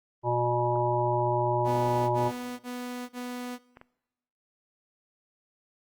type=harmonic tone; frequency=121 Hz; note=B2; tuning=35 cents flat; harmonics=1 / 3 / 5 / 7 / 8; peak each=-30 / -30 / -30 / -30 / -30 dBFS; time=0.23-2.32 s; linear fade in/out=50 ms
type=tone bursts; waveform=sawtooth; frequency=246.9 Hz; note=B3; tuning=in tune; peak=-30 dBFS; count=4; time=1.64-3.588 s; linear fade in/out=50 ms; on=460 ms; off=36 ms
type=clicks; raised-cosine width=0.5 ms; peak=-32 dBFS; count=2; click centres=3.771 / 3.814 s
effects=noise-tail reverb RT60 1.0 s tail -21 dB re dry + Opus 24 kbps